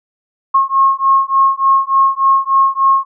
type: beating tone pair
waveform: sine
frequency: 1081 / 1084.4 Hz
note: C#6 / C#6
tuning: -44 / -38 cents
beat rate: 3.4 Hz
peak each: -12 dBFS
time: 0.54-3.05 s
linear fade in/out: 10 ms
effects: none